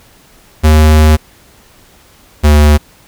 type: tone pair in turn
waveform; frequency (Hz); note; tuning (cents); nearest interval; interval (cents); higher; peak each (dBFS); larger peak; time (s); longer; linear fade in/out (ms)
square; 77.3 / 74.61; D#2 / D2; -11 / +28; minor second; 61; first; -4; neither; 0.63-1.17 / 2.43-2.78; first; 20
effects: pink hiss -44 dBFS RMS until 3.07 s